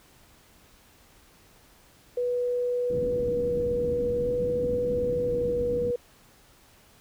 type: tone with vibrato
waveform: sine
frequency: 487.6 Hz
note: B4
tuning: 22 cents flat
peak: -24 dBFS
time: 2.17-5.96 s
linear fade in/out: 5 ms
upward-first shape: square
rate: 0.48 Hz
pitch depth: 10 cents each way
type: low-pass noise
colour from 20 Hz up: white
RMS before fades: -35 dBFS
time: 2.9-5.91 s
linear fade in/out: 2 ms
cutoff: 310 Hz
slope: 24 dB/octave
effects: pink hiss -57 dBFS RMS until 7 s